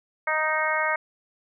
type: harmonic tone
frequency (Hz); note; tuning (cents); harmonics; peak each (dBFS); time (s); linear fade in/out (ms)
311.1; D#4; 0; 2 / 3 / 4 / 5 / 6 / 7; -29 / -29 / -29 / -29 / -29 / -29; 0.27-0.96; 5
effects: none